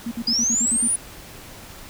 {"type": "tone bursts", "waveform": "sine", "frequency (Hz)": 233.1, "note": "A#3", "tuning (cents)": 0, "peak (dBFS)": -24, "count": 8, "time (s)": [0.06, 0.877], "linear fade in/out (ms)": 5, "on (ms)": 54, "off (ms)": 55}
{"type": "linear sweep", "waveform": "sine", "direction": "up", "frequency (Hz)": [4819, 9890], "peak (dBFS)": -18, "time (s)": [0.27, 0.96], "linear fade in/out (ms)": 5}
{"effects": ["pink hiss -41 dBFS RMS until 1.89 s"]}